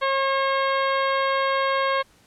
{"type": "harmonic tone", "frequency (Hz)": 541, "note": "C#5", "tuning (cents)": -42, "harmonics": [1, 2, 3, 4, 5, 6, 7, 8], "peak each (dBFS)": [-24, -23, -29, -31, -38, -35, -39, -40], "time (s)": [0.01, 2.03], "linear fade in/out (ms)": 20, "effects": ["pink hiss -57 dBFS RMS until 2.26 s", "low-pass 11000 Hz 12 dB/octave"]}